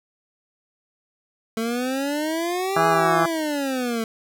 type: exponential two-way sweep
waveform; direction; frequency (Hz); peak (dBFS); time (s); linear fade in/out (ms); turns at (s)
25% pulse; up then down; 221.6 to 418 to 221.6; -19; 1.57-4.04; 2; 2.87
type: harmonic tone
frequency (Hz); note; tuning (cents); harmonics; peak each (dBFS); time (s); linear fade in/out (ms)
164.81; E3; 0; 1 / 2 / 3 / 4 / 5 / 6 / 7 / 8 / 9 / 10; -28 / -29 / -34 / -23 / -24 / -34 / -23 / -26 / -30 / -29; 2.76-3.26; 5
effects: none